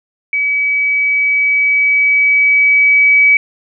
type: tone with level ramp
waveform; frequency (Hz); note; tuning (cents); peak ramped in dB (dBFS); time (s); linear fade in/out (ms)
sine; 2280; C#7; +48; -12 to -5; 0.33-3.37; 2
effects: none